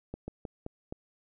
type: slowing click train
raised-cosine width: 2 ms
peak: -24 dBFS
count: 5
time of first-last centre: 0.14-0.925 s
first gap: 140 ms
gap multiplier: 1.23
effects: none